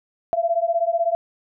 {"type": "beating tone pair", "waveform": "sine", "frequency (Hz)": [667, 683], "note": ["E5", "F5"], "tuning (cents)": [20, -39], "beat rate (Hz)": 16, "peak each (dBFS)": -21, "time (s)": [0.33, 1.15], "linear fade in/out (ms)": 0, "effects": []}